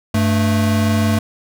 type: tone pair together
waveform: square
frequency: 98 / 220 Hz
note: G2 / A3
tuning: 0 / 0 cents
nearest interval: octave + major second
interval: 1400 cents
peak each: -17 dBFS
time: 0.14-1.19 s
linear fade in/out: 5 ms
effects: none

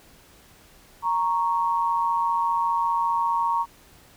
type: tone pair together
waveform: sine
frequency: 932.3 / 1107.1 Hz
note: A#5 / C#6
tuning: 0 / -3 cents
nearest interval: minor third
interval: 297 cents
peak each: -22 / -25 dBFS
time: 1.02-3.66 s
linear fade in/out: 50 ms
effects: pink hiss -53 dBFS RMS until 4.16 s

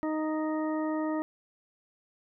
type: harmonic tone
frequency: 311.1 Hz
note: D#4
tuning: in tune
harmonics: 1 / 2 / 3 / 4 / 6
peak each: -29 / -35 / -39 / -41 / -45 dBFS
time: 0.03-1.22 s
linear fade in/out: 0 ms
effects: none

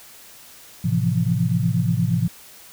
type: chord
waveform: sine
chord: F major seventh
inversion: first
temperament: equal with one note detuned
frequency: 110 / 130.81 / 166.15 / 174.61 Hz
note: A2 / C3 / E3 / F3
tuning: 0 / 0 / +14 / 0 cents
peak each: -23 dBFS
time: 0.84-2.28 s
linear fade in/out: 10 ms
effects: white hiss -45 dBFS RMS until 2.72 s

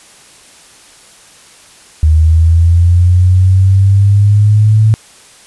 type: linear sweep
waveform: sine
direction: up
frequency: 77.2 to 110 Hz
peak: -4 dBFS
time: 2.03-4.94 s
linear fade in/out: 0 ms
effects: white hiss -40 dBFS RMS until 5.46 s + resampled to 24000 Hz

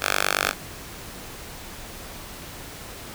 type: tone with high-pass filter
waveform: 5% pulse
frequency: 49 Hz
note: G1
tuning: in tune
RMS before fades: -24 dBFS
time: 0-0.54 s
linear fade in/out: 50 ms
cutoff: 1100 Hz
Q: 0.93
effects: pink hiss -39 dBFS RMS until 3.14 s

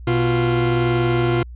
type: tone pair together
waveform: 40% pulse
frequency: 123.3 / 348.7 Hz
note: B2 / F4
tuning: -2 / -3 cents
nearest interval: octave + tritone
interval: 1799 cents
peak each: -18 dBFS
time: 0.07-1.43 s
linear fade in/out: 5 ms
effects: added 60 Hz sine -33 dBFS peak until 1.55 s + resampled to 8000 Hz

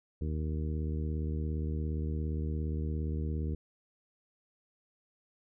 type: harmonic tone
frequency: 77.3 Hz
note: D#2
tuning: 11 cents flat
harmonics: 1 / 2 / 3 / 4 / 5 / 6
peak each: -32 / -38 / -42 / -44 / -46 / -48 dBFS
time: 0.21-3.55 s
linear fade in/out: 5 ms
effects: none

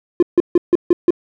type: tone bursts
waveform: triangle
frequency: 349.2 Hz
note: F4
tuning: in tune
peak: -4 dBFS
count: 6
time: 0.2-1.106 s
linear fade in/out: 2 ms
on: 26 ms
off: 150 ms
effects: tanh soft clip ceiling -3 dBFS

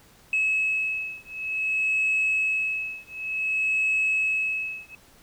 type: beating tone pair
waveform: sine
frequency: 2580 / 2580.55 Hz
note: E7 / E7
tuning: -38 / -37 cents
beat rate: 0.55 Hz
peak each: -25 dBFS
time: 0.33-4.95 s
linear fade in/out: 2 ms
effects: tanh soft clip ceiling -17 dBFS + pink hiss -55 dBFS RMS until 5.22 s

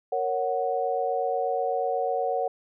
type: chord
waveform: sine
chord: F# major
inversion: first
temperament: equal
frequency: 466.2 / 554.4 / 740 Hz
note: A#4 / C#5 / F#5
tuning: 0 / 0 / 0 cents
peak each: -29 / -29 / -27 dBFS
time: 0.12-2.48 s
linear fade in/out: 5 ms
effects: none

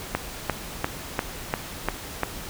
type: click train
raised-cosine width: 0.5 ms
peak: -7 dBFS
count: 7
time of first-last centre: 0.15-2.233 s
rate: 2.88 Hz
effects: pink hiss -37 dBFS RMS until 2.49 s

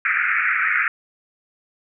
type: band-pass noise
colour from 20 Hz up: pink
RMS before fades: -20 dBFS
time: 0.05-0.88 s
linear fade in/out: 2 ms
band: 1300 to 2400 Hz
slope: 96 dB/octave
effects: none

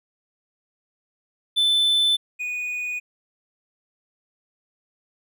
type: tone pair in turn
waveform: triangle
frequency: 3520 / 2471 Hz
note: A7 / D#7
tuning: 0 / -13 cents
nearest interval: tritone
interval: 613 cents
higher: first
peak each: -15 / -24 dBFS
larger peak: first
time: 1.56-2.17 / 2.39-3 s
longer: neither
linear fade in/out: 20 ms
effects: none

